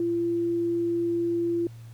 sine tone, 340.9 Hz, F4, 42 cents flat, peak -23 dBFS, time 0-1.67 s, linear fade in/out 2 ms, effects added 115 Hz sine -41 dBFS peak until 1.93 s + pink hiss -58 dBFS RMS until 1.93 s

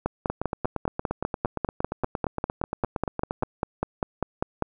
two click trains, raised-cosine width 1 ms, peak -13 / -10 dBFS, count 28 / 24, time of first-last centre 0.3-3.425 / 0.06-4.623 s, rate 8.64 / 5.04 Hz, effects none

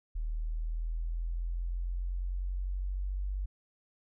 sine linear sweep, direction up, 38.89 to 48.47 Hz, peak -31 dBFS, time 0.15-3.46 s, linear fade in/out 10 ms, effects none

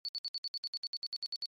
sine tone bursts, 4464 Hz, C#8, 11 cents sharp, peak -34 dBFS, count 15, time 0.05-1.457 s, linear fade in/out 0 ms, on 35 ms, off 63 ms, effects MP3 64 kbps

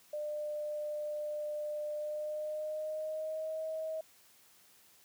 sine tone with pitch glide, 599 to 634.6 Hz, D5 to D#5, +34 to +34 cents, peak -35 dBFS, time 0.13-4.01 s, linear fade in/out 5 ms, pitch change +100 cents, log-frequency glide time 1.93-3.63 s, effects white hiss -63 dBFS RMS until 5.04 s + high-pass 80 Hz 12 dB/octave

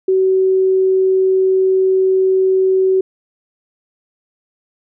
sine tone, 378.2 Hz, F#4, 38 cents sharp, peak -10 dBFS, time 0.08-3.01 s, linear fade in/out 5 ms, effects none

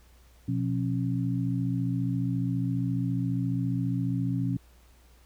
sine tone cluster, 123.4 / 178 / 272.6 Hz, B2 / F3 / C#4, -1 / +33 / -29 cents, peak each -28 / -31 / -31 dBFS, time 0.48-4.57 s, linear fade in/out 5 ms, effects added 60 Hz sine -55 dBFS peak until 5.25 s + pink hiss -62 dBFS RMS until 5.25 s

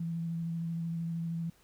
sine tone with vibrato, 166.6 Hz, E3, 19 cents sharp, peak -32 dBFS, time 0-1.5 s, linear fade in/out 5 ms, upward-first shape square, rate 13 Hz, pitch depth 13 cents each way, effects pink hiss -65 dBFS RMS until 1.63 s

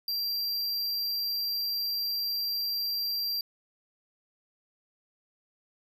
square tone, 4731 Hz, D8, 12 cents sharp, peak -29 dBFS, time 0.08-3.41 s, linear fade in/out 2 ms, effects none

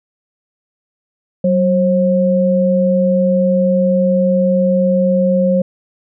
sine tone pair together, 188.14 / 536 Hz, F#3 / C5, +29 / +42 cents, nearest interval octave + tritone, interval 1813 cents, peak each -13 dBFS, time 1.44-5.62 s, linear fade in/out 5 ms, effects none

